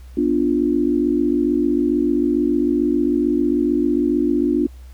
sine chord, B diminished, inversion none, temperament equal, 246.9 / 293.7 / 349.2 Hz, B3 / D4 / F4, 0 / 0 / 0 cents, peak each -21 / -18 / -20 dBFS, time 0.17-4.67 s, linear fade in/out 5 ms, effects added 63 Hz sine -36 dBFS peak until 4.93 s + pink hiss -54 dBFS RMS until 4.93 s

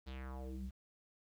square tone with low-pass filter sweep, 65.41 Hz, C2, in tune, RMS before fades -45 dBFS, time 0.06-0.71 s, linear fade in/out 20 ms, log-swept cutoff 4500 to 130 Hz, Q 3.3, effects 11-bit

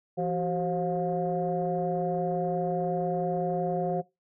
sine tone cluster, 169.5 / 377.8 / 533 / 711 Hz, E3 / F#4 / C5 / F5, +49 / +36 / +32 / +31 cents, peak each -31 dBFS, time 0.17-4.02 s, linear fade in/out 20 ms, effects noise-tail reverb RT60 0.2 s tail -20 dB re dry + tanh soft clip ceiling -17 dBFS

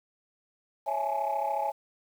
sine chord, A major seventh, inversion first, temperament equal with one note detuned, 554.4 / 659.3 / 830.6 / 864.4 Hz, C#5 / E5 / G#5 / A5, 0 / 0 / 0 / -31 cents, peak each -34 / -33 / -29 / -32 dBFS, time 0.86-1.72 s, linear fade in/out 20 ms, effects tanh soft clip ceiling -21 dBFS + 9-bit

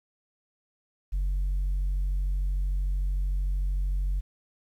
sine tone, 46.65 Hz, F#1, 15 cents sharp, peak -22 dBFS, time 1.12-4.21 s, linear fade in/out 20 ms, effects tanh soft clip ceiling -23 dBFS + 10-bit

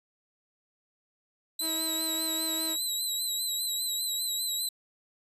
20% pulse tone with vibrato, 3951 Hz, B7, in tune, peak -23 dBFS, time 1.59-4.69 s, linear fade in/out 5 ms, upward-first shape sine, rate 5 Hz, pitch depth 55 cents each way
sawtooth tone, 321.2 Hz, E4, 45 cents flat, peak -32 dBFS, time 1.6-2.77 s, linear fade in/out 50 ms
effects resampled to 32000 Hz

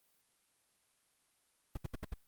brown noise bursts, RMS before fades -38 dBFS, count 5, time 1.75-2.14 s, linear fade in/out 5 ms, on 22 ms, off 70 ms, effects white hiss -74 dBFS RMS until 2.27 s + Opus 32 kbps

